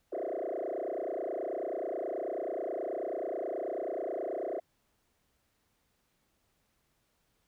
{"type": "tone with frequency modulation", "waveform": "sine", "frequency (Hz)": 516, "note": "C5", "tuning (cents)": -24, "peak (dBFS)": -31, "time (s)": [0.12, 4.6], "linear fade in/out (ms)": 10, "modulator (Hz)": 29.3, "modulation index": 6, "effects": ["tanh soft clip ceiling -30 dBFS", "pink hiss -75 dBFS RMS until 7.47 s"]}